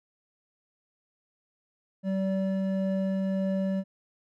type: tone pair together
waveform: triangle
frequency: 191.77 / 577 Hz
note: G3 / D5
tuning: -38 / -31 cents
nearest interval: octave + perfect fifth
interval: 1907 cents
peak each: -24 / -31 dBFS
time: 2.03-3.84 s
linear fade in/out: 50 ms
effects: none